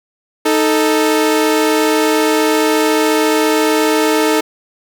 sawtooth tone pair together, 311.5 / 440 Hz, D#4 / A4, +2 / 0 cents, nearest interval tritone, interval 598 cents, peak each -10 dBFS, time 0.45-4.41 s, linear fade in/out 10 ms, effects none

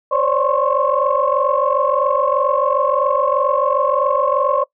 sine tone cluster, 524 / 566 / 589 / 1051 / 1098 Hz, C5 / C#5 / D5 / C6 / C#6, +2 / +36 / +5 / +7 / -17 cents, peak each -20 dBFS, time 0.11-4.64 s, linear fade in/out 10 ms, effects noise-tail reverb RT60 0.1 s tail -21 dB re dry + tanh soft clip ceiling -3 dBFS

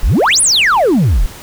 sine exponential two-way sweep, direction up then down, 31.45 to 10620 to 31.45 Hz, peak -5 dBFS, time 0.03-1.26 s, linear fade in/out 0 ms, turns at 0.41 s, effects tanh soft clip ceiling -7 dBFS + pink hiss -33 dBFS RMS until 1.42 s

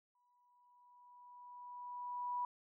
sine tone with exponential growth, 980 Hz, B5, 14 cents flat, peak -35 dBFS, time 0.15-2.45 s, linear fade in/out 2 ms, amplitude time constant 500 ms, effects none

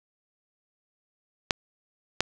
clicks, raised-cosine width 0.2 ms, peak -4 dBFS, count 2, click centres 1.508 / 2.206 s, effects none

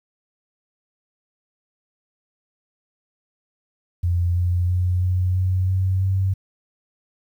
sine tone with pitch steps, 87.31 / 88.63 / 89.97 / 91.33 / 92.72 / 94.12 / 95.54 Hz, F2 / F2 / F#2 / F#2 / F#2 / F#2 / G2, 0 / +26 / -48 / -22 / +4 / +30 / -44 cents, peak -17 dBFS, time 4.03-6.34 s, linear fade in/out 10 ms, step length 330 ms, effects 9-bit

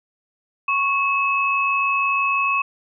sine tone pair together, 1103.1 / 2583 Hz, C#6 / E7, -9 / -36 cents, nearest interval octave + minor third, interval 1473 cents, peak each -20 dBFS, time 0.68-2.62 s, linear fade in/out 5 ms, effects none

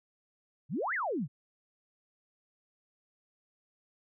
sine exponential two-way sweep, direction up then down, 118 to 2163 to 118 Hz, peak -30 dBFS, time 0.69-1.28 s, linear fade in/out 50 ms, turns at 0.94 s, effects none

